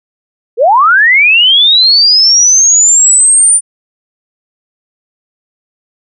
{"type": "linear sweep", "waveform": "sine", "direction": "up", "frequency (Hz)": [419.1, 9280], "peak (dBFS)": -3, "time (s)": [0.57, 3.61], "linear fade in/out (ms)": 50, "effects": []}